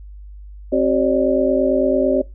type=tone cluster; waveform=sine; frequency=265.1 / 379.1 / 550 / 599 Hz; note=C4 / F#4 / C#5 / D5; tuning=+23 / +42 / -14 / +34 cents; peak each=-19 dBFS; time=0.72-2.22 s; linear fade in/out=10 ms; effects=noise-tail reverb RT60 0.2 s tail -20 dB re dry + added 50 Hz sine -34 dBFS peak until 2.34 s